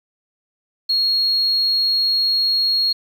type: tone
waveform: sine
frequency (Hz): 4295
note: C8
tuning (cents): +44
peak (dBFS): -14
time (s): 0.89-2.93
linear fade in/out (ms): 10
effects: tanh soft clip ceiling -10 dBFS + 8-bit